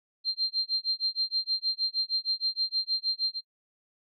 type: tone with tremolo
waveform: sine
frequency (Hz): 4168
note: C8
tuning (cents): -7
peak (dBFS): -23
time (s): 0.24-3.41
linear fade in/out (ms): 50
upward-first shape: sine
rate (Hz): 6.4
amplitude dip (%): 100
effects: noise-tail reverb RT60 0.1 s tail -23 dB re dry